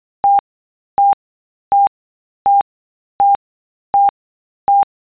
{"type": "tone bursts", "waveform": "sine", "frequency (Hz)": 801, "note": "G5", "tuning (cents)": 37, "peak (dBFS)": -7, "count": 7, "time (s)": [0.24, 4.83], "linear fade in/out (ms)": 0, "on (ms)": 150, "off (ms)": 590, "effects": ["resampled to 8000 Hz"]}